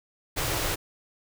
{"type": "band-stop noise", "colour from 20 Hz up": "pink", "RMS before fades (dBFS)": -28, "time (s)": [0.36, 0.76], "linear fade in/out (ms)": 20, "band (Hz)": [170, 280], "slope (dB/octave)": 96, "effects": []}